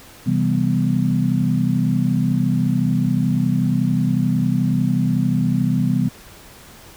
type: chord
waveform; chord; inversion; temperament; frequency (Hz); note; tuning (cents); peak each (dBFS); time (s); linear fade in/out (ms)
sine; C major seventh; none; equal; 130.81 / 164.81 / 196 / 246.9; C3 / E3 / G3 / B3; 0 / 0 / 0 / 0; -21; 0.26-6.09; 10
effects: pink hiss -43 dBFS RMS until 6.96 s